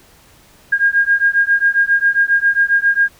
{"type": "beating tone pair", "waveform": "sine", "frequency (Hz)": [1617, 1624.4], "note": ["G#6", "G#6"], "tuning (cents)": [-47, -39], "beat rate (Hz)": 7.4, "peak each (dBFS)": -14, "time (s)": [0.72, 3.09], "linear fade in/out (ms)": 10, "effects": ["pink hiss -48 dBFS RMS until 3.19 s"]}